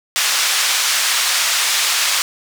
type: band-pass noise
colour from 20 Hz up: white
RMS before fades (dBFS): -17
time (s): 0.16-2.22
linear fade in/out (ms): 0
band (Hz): 1100 to 6700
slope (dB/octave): 12
effects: none